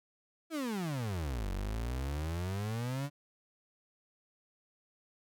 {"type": "exponential two-way sweep", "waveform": "35% pulse", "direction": "down then up", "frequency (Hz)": [337.8, 45.6, 146.6], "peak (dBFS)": -32, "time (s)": [0.5, 3.1], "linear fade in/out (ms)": 50, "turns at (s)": 1.5, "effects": []}